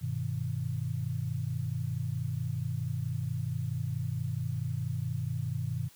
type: chord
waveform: sine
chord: G augmented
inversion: none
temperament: equal with one note detuned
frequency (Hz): 98.97 / 123.47 / 155.56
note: G2 / B2 / D#3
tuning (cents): +17 / 0 / 0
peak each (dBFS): -36 / -33 / -36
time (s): 0.01-5.89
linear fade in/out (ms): 20
effects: white hiss -58 dBFS RMS until 5.95 s